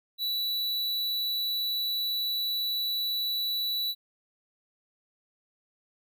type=tone; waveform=square; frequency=3946 Hz; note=B7; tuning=2 cents flat; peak=-28 dBFS; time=0.18-3.95 s; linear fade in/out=50 ms; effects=none